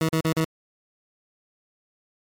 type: tone bursts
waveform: 20% pulse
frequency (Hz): 160.3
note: E3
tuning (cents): -48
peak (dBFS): -15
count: 4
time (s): 0.01-0.444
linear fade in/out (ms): 2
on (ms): 77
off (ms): 42
effects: MP3 96 kbps